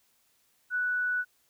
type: tone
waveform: sine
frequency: 1480 Hz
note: F#6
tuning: in tune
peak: -26 dBFS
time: 0.7-1.25 s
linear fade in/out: 50 ms
effects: white hiss -69 dBFS RMS until 1.49 s